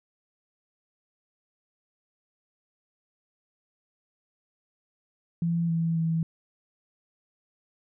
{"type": "tone with pitch steps", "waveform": "sine", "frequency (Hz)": [168.6, 165.2, 163.3], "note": ["E3", "E3", "E3"], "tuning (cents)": [39, 4, -16], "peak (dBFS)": -23, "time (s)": [5.42, 6.23], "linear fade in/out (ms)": 2, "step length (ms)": 270, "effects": []}